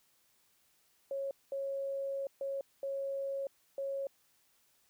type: tone bursts at uneven times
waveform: sine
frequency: 549 Hz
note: C#5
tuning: 17 cents flat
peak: -34 dBFS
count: 5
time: 1.11-1.31 / 1.52-2.27 / 2.41-2.61 / 2.83-3.47 / 3.78-4.07 s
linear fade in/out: 2 ms
effects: white hiss -71 dBFS RMS until 4.89 s